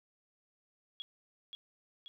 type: tone with echo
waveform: sine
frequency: 3322 Hz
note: G#7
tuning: in tune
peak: -39 dBFS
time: 1-1.02 s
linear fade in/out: 0 ms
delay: 530 ms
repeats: 2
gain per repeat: -4 dB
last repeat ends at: 2.08 s
effects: none